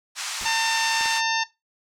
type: band-pass noise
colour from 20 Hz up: white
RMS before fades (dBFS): -31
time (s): 0.15-1.22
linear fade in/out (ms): 50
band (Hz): 840 to 7700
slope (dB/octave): 24
type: noise with exponential decay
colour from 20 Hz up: pink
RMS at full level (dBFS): -37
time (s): 0.41-0.61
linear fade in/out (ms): 2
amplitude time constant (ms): 42
type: harmonic tone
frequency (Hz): 900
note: A5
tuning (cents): +39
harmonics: 1 / 2 / 3 / 4 / 5 / 6 / 7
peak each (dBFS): -25 / -28 / -30 / -31 / -32 / -33 / -33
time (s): 0.45-1.44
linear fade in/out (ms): 10
type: clicks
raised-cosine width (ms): 0.5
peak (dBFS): -20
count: 2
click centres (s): 1.01 / 1.058
effects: noise-tail reverb RT60 0.2 s tail -17 dB re dry